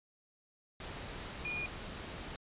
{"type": "tone in noise", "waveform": "sine", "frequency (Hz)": 2439, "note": "D#7", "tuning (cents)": -35, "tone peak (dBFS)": -36, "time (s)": [1.45, 1.66], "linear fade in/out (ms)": 2, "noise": "pink", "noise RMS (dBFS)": -44, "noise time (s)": [0.8, 2.36], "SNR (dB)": 5, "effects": ["resampled to 8000 Hz"]}